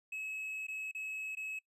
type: tone with dropouts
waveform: triangle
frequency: 2575 Hz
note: E7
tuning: 41 cents flat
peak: -37 dBFS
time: 0.12-1.59 s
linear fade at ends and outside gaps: 5 ms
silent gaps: 0.669-0.682 / 0.914-0.948 / 1.352-1.369 s
effects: noise-tail reverb RT60 0.1 s tail -23 dB re dry + resampled to 32000 Hz